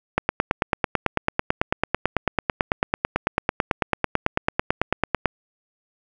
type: click train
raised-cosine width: 0.5 ms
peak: -3 dBFS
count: 47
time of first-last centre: 0.18-5.257 s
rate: 9.06 Hz
effects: none